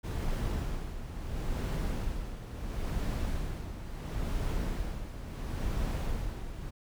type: noise with tremolo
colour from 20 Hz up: brown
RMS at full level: -31 dBFS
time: 0.03-6.71 s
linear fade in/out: 20 ms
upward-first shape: sine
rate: 0.73 Hz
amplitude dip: 65%
effects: none